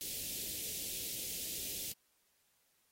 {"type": "band-stop noise", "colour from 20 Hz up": "white", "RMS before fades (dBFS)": -41, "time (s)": [0.01, 1.92], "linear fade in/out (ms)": 0, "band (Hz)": [500, 2600], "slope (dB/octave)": 24, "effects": ["white hiss -75 dBFS RMS until 2.91 s", "AAC 48 kbps"]}